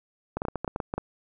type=clicks; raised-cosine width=1 ms; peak=-15 dBFS; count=11; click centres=0.37 / 0.419 / 0.452 / 0.484 / 0.557 / 0.646 / 0.678 / 0.761 / 0.802 / 0.939 / 0.98 s; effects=none